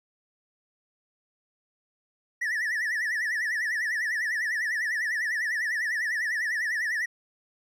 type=tone with vibrato; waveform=triangle; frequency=1832 Hz; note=A#6; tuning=31 cents flat; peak=-24 dBFS; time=2.41-7.06 s; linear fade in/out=10 ms; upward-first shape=triangle; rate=10 Hz; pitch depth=170 cents each way; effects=none